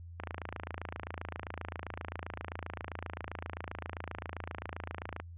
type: click train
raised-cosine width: 0.5 ms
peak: -23 dBFS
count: 139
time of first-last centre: 0.2-5.2 s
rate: 27.6 Hz
effects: added 85 Hz sine -45 dBFS peak until 5.37 s + resampled to 8000 Hz